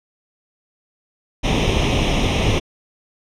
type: noise with comb filter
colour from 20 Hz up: pink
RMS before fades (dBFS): -17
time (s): 1.43-2.6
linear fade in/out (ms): 20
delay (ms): 0.33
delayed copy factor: +0.8
effects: low-pass 4000 Hz 12 dB/octave

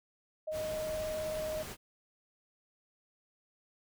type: tone with vibrato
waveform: sine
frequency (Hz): 622.3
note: D#5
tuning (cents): 0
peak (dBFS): -34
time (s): 0.47-1.63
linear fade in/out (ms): 10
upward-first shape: square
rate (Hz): 19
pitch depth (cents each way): 11
type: noise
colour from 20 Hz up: pink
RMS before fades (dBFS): -44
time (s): 0.51-1.77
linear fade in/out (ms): 50
effects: none

